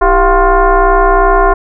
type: tone with frequency modulation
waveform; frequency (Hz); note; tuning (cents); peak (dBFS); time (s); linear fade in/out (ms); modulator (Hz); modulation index
sine; 329.6; E4; 0; -5; 0.01-1.54; 10; 361; 2.7
effects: none